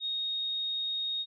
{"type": "tone", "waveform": "sine", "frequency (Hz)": 3729, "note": "A#7", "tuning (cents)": 0, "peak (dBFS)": -30, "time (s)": [0, 1.26], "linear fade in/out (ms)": 50, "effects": []}